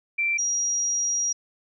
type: tone pair in turn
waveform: sine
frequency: 2349 / 5724 Hz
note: D7 / F8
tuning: 0 / +42 cents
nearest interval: octave + minor third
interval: 1542 cents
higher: second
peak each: -21 / -22 dBFS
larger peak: first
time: 0.18-0.38 / 0.38-1.33 s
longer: second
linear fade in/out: 10 ms
effects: none